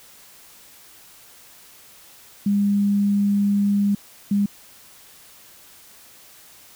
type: tone bursts at uneven times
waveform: sine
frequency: 202.2 Hz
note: G#3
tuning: 46 cents flat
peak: -16 dBFS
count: 2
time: 2.46-3.95 / 4.31-4.46 s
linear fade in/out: 5 ms
effects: white hiss -48 dBFS RMS until 6.75 s